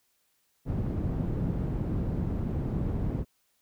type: low-pass noise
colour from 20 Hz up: white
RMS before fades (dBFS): -30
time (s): 0.65-3.25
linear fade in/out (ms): 50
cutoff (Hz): 180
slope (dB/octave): 12
effects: white hiss -72 dBFS RMS until 3.61 s